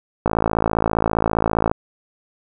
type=click train; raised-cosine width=1 ms; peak=-3 dBFS; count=81; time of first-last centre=0.26-1.715 s; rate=55 Hz; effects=none